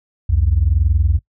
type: tone pair together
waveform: sine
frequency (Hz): 65.1 / 85.99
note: C2 / F2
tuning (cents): -8 / -26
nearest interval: perfect fourth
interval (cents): 482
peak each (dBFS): -14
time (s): 0.29-1.19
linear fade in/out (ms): 10
effects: noise-tail reverb RT60 0.1 s tail -22 dB re dry + tanh soft clip ceiling -5 dBFS